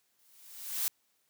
blue noise with exponential growth, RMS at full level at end -29 dBFS, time 0.19-0.88 s, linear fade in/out 0 ms, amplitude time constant 150 ms, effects white hiss -74 dBFS RMS until 1.29 s + high-pass 100 Hz 12 dB/octave

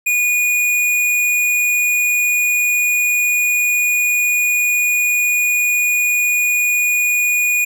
square tone, 2454 Hz, D#7, 25 cents flat, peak -14 dBFS, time 0.06-7.65 s, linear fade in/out 10 ms, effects none

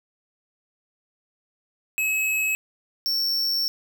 square tone pair in turn, 2571 / 5448 Hz, E7 / F8, -44 / -44 cents, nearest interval octave + minor second, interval 1300 cents, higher second, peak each -22 dBFS, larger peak neither, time 1.98-2.55 / 3.06-3.68 s, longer second, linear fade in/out 0 ms, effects 10-bit

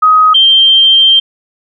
sine tone pair in turn, 1259 / 3153 Hz, D#6 / G7, +20 / +9 cents, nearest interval octave + major third, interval 1589 cents, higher second, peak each -3 dBFS, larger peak neither, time 0.02-0.34 / 0.34-1.2 s, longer second, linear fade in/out 10 ms, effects none

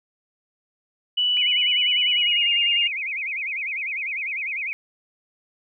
sine tone with pitch glide, 2960 to 2818 Hz, F#7 to F7, 0 to +15 cents, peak -18 dBFS, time 1.17-2.88 s, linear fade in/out 10 ms, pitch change -85 cents, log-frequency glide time 2.09-2.49 s
sine tone with vibrato, 2301 Hz, D7, 36 cents flat, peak -25 dBFS, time 1.37-4.73 s, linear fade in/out 0 ms, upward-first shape sine, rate 10 Hz, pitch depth 190 cents each way
effects none

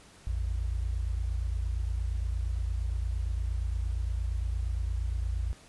sine tone pair together, 56.36 / 85 Hz, A1 / F2, +42 / -46 cents, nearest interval perfect fifth, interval 712 cents, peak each -29 / -34 dBFS, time 0.27-5.53 s, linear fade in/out 0 ms, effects pink hiss -55 dBFS RMS until 5.68 s + resampled to 24000 Hz

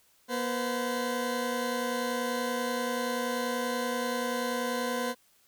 20% pulse tone pair together, 240.3 / 511 Hz, B3 / C5, -47 / -41 cents, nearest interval octave + minor second, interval 1306 cents, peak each -27 dBFS, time 0.28-5.15 s, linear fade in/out 50 ms, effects white hiss -65 dBFS RMS until 5.47 s

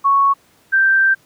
sine tone pair in turn, 1108.7 / 1567.9 Hz, C#6 / G6, 0 / 0 cents, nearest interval tritone, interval 600 cents, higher second, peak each -10 dBFS, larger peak neither, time 0.04-0.34 / 0.72-1.15 s, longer second, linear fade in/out 20 ms, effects pink hiss -54 dBFS RMS until 1.25 s + high-pass 100 Hz 12 dB/octave

